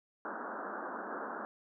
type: band-pass noise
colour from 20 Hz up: white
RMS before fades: -41 dBFS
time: 0.25-1.45 s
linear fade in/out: 0 ms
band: 200 to 1600 Hz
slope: 96 dB/octave
effects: none